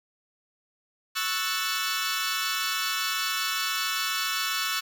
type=chord; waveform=15% pulse; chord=F# minor seventh; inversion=second; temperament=equal with one note detuned; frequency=1108.7 / 1318.5 / 1480 / 1767.1 Hz; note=C#6 / E6 / F#6 / A6; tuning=0 / 0 / 0 / +7 cents; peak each=-27 / -24 / -25 / -27 dBFS; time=1.15-4.81 s; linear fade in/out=20 ms; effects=none